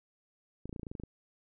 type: clicks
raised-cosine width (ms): 3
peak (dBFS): -28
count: 11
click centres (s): 0.656 / 0.694 / 0.728 / 0.762 / 0.796 / 0.832 / 0.868 / 0.915 / 0.952 / 0.999 / 1.036
effects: none